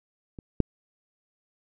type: clicks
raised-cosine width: 3 ms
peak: -27 / -7 dBFS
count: 2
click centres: 0.388 / 0.603 s
effects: none